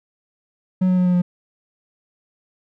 triangle tone with pitch steps, 184.9 / 183.09 / 181.3 / 179.53 / 177.78 Hz, F#3 / F#3 / F#3 / F3 / F3, -1 / -18 / -35 / +48 / +31 cents, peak -12 dBFS, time 0.81-1.22 s, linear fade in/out 10 ms, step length 82 ms, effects none

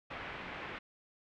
white low-pass noise, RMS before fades -44 dBFS, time 0.1-0.79 s, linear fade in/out 10 ms, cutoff 2500 Hz, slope 24 dB/octave, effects none

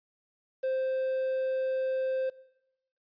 triangle tone with quantisation, 523.3 Hz, C5, in tune, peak -25 dBFS, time 0.63-2.3 s, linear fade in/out 10 ms, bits 9, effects noise-tail reverb RT60 0.9 s tail -21 dB re dry + resampled to 11025 Hz

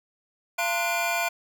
square tone cluster, 686 / 912 / 1039 / 1462 / 2393 Hz, F5 / A#5 / C6 / F#6 / D7, -31 / -38 / -12 / -21 / +32 cents, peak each -29 / -35 / -35 / -33 / -29 dBFS, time 0.58-1.29 s, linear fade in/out 10 ms, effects none

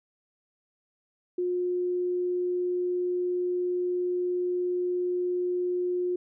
sine tone, 358.3 Hz, F4, 44 cents sharp, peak -25 dBFS, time 1.38-6.16 s, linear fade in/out 5 ms, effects none

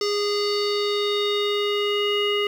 square tone with low-pass filter sweep, 411.1 Hz, G#4, 18 cents flat, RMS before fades -23 dBFS, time 0.01-2.47 s, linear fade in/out 2 ms, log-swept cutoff 5200 to 2700 Hz, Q 5.9, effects 8-bit

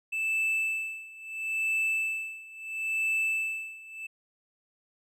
triangle tone with tremolo, 2637 Hz, E7, in tune, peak -23 dBFS, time 0.12-4.07 s, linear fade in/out 10 ms, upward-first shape sine, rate 0.74 Hz, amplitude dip 90%, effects none

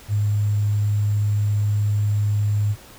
sine tone with sample-and-hold, 103.83 Hz, G#2, in tune, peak -17 dBFS, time 0.08-2.76 s, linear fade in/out 50 ms, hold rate 7350 Hz, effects pink hiss -45 dBFS RMS until 2.98 s

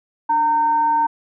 sine tone with frequency modulation, 917 Hz, A#5, 29 cents flat, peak -14 dBFS, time 0.29-1.07 s, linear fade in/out 10 ms, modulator 622 Hz, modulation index 0.23, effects none

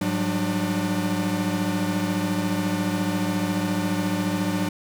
45% pulse tone cluster, 103.9 / 181.7 / 196 / 297.4 Hz, G#2 / F#3 / G3 / D4, +1 / -31 / 0 / +22 cents, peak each -32 / -26 / -30 / -27 dBFS, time 0.01-4.69 s, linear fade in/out 5 ms, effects none

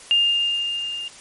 sine tone with level ramp, 2811 Hz, F7, 11 cents sharp, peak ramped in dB -13 to -28 dBFS, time 0.11-1.08 s, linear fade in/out 0 ms, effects white hiss -43 dBFS RMS until 1.2 s + MP3 48 kbps

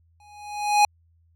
square tone with exponential growth, 830.6 Hz, G#5, in tune, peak -13 dBFS, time 0.2-0.85 s, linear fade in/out 2 ms, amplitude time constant 140 ms, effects added 83 Hz sine -58 dBFS peak until 1.35 s + low-pass 10000 Hz 12 dB/octave

